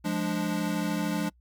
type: chord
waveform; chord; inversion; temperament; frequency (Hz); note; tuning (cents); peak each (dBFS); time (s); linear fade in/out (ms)
square; D diminished; first; equal; 174.61 / 207.7 / 293.7; F3 / Ab3 / D4; 0 / 0 / 0; -32; 0.04-1.3; 20
effects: noise-tail reverb RT60 0.1 s tail -26 dB re dry + added 60 Hz sine -58 dBFS peak until 1.4 s